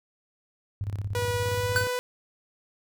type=tone with tremolo; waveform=sine; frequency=100.2 Hz; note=G2; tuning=38 cents sharp; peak=-26 dBFS; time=0.81-1.87 s; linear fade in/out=0 ms; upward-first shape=square; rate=17 Hz; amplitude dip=70%
type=tone with pitch glide; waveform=sawtooth; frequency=486.2 to 496.4 Hz; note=B4 to B4; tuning=-27 to +9 cents; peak=-23 dBFS; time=1.15-1.99 s; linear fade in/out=0 ms; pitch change=+36 cents; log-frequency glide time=1.37-1.79 s
type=tone with exponential decay; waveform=square; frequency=1512 Hz; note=F#6; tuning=37 cents sharp; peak=-20 dBFS; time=1.76-1.99 s; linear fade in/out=0 ms; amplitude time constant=50 ms
effects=none